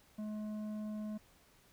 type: tone with tanh clipping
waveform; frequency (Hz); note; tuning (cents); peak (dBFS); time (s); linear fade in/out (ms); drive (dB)
sine; 212.8; G#3; +42; -40; 0.18-1.18; 10; 9
effects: pink hiss -66 dBFS RMS until 1.72 s